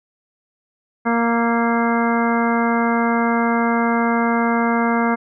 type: harmonic tone with a mistuned harmonic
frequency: 233.1 Hz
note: A#3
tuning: in tune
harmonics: 1 / 2 / 3 / 4 / 5 / 6 / 7 / 9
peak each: -18 / -24 / -24 / -24 / -26 / -27 / -28 / -29 dBFS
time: 1.05-5.16 s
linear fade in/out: 20 ms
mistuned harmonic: 6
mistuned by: -22 cents
effects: none